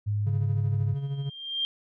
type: tone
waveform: sine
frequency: 103.83 Hz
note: G#2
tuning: in tune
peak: -24 dBFS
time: 0.06-0.95 s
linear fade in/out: 20 ms
type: tone with tremolo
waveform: triangle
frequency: 139.2 Hz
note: C#3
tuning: 8 cents sharp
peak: -24 dBFS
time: 0.26-1.3 s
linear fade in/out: 10 ms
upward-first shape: sine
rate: 13 Hz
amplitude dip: 55%
type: tone with exponential growth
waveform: sine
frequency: 3187 Hz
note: G7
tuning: 28 cents sharp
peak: -23 dBFS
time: 0.96-1.65 s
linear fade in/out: 0 ms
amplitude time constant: 150 ms
effects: none